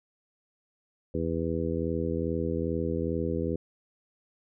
harmonic tone, 82.41 Hz, E2, in tune, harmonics 1 / 2 / 3 / 4 / 5 / 6, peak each -34 / -34 / -34 / -34 / -34 / -34 dBFS, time 1.14-3.56 s, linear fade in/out 5 ms, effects none

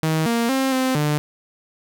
sawtooth tone with pitch steps, 158.5 / 233.3 / 266 / 259.8 / 149.2 Hz, D#3 / A#3 / C4 / C4 / D3, +32 / +2 / +29 / -12 / +28 cents, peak -14 dBFS, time 0.03-1.18 s, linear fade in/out 0 ms, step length 230 ms, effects none

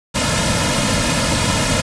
pink noise with comb filter, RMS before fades -17 dBFS, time 0.14-1.82 s, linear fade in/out 20 ms, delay 2.6 ms, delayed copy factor -0.8, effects resampled to 22050 Hz

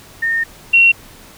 sine tone pair in turn, 1829 / 2734 Hz, A#6 / F7, -33 / -37 cents, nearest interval perfect fifth, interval 696 cents, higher second, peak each -14 / -6 dBFS, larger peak second, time 0.22-0.44 / 0.73-0.92 s, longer first, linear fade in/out 10 ms, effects pink hiss -41 dBFS RMS until 1.37 s

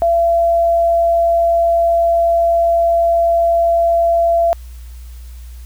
sine tone, 677 Hz, E5, 46 cents sharp, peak -10 dBFS, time 0.02-4.53 s, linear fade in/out 0 ms, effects added 60 Hz sine -30 dBFS peak until 5.65 s + white hiss -48 dBFS RMS until 5.65 s

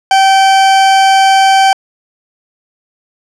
40% pulse tone, 774 Hz, G5, 22 cents flat, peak -4 dBFS, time 0.11-1.73 s, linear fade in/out 2 ms, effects low-pass 7000 Hz 12 dB/octave

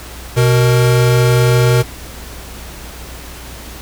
square tone pair together, 124.73 / 466.2 Hz, B2 / A#4, +18 / 0 cents, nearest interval octave + major seventh, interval 2282 cents, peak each -10 / -17 dBFS, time 0.36-1.83 s, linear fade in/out 20 ms, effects added 60 Hz sine -32 dBFS peak until 3.81 s + pink hiss -33 dBFS RMS until 3.81 s

